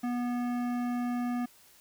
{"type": "tone with hard clipping", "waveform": "sine", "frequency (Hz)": 243.6, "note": "B3", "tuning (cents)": -24, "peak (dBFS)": -31, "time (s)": [0.03, 1.46], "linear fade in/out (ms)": 10, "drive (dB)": 14, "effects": ["white hiss -59 dBFS RMS until 1.8 s"]}